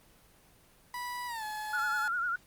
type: tone with pitch glide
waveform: 30% pulse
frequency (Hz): 981 to 854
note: B5 to G#5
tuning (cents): -12 to +48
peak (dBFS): -33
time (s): 0.94-2.08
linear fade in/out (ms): 2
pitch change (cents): -240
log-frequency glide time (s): 1.27-1.44
type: tone with vibrato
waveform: sine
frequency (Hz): 1412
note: F6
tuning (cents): +19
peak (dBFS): -29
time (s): 1.73-2.36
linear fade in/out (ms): 5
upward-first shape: triangle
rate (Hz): 10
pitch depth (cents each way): 85
effects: pink hiss -61 dBFS RMS until 2.46 s + Opus 24 kbps